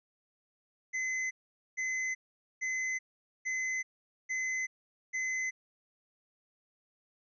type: tone bursts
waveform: square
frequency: 2041 Hz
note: C7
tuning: 44 cents flat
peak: -32 dBFS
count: 6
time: 0.93-5.51 s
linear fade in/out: 20 ms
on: 380 ms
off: 460 ms
effects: resampled to 16000 Hz